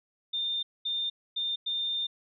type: tone bursts at uneven times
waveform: sine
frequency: 3613 Hz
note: A7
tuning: 45 cents sharp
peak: -28 dBFS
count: 4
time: 0.33-0.63 / 0.85-1.1 / 1.36-1.56 / 1.66-2.07 s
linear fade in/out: 10 ms
effects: none